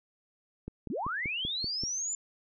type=click train; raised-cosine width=3 ms; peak=-25 dBFS; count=7; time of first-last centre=0.68-1.836 s; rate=5.19 Hz
type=linear sweep; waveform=sine; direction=up; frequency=167 to 7240 Hz; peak=-31 dBFS; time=0.9-2.15 s; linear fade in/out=2 ms
effects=none